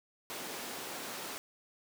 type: high-pass noise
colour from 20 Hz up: pink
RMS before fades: -42 dBFS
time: 0.3-1.38 s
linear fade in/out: 0 ms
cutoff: 300 Hz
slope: 12 dB/octave
effects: none